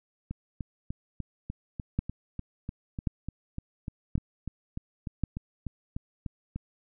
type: two click trains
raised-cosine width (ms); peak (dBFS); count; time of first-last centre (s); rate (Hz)
5; -14 / -22; 4 / 22; 1.99-5.237 / 0.31-6.56; 0.924 / 3.36
effects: none